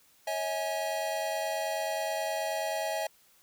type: chord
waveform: square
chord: C# minor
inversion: none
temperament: equal with one note detuned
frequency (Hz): 554.4 / 643.8 / 830.6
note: C#5 / E5 / G#5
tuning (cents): 0 / -41 / 0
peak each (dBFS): -39 / -33 / -36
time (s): 0.27-3.07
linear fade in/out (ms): 5
effects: white hiss -63 dBFS RMS until 3.42 s